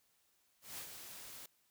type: noise with ADSR envelope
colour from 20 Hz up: white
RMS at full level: -45 dBFS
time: 0.61-1.46 s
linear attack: 170 ms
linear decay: 88 ms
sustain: -6 dB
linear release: 3 ms
effects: white hiss -75 dBFS RMS until 1.7 s